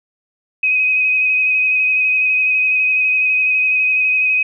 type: tone with vibrato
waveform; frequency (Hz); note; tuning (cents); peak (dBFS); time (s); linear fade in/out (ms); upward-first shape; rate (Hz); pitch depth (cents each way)
sine; 2521; D#7; +22; -12; 0.63-4.43; 5; square; 12; 14
effects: none